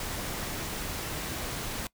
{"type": "noise", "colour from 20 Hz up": "pink", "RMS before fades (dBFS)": -35, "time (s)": [0, 1.87], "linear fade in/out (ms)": 2, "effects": ["noise-tail reverb RT60 0.1 s tail -21 dB re dry"]}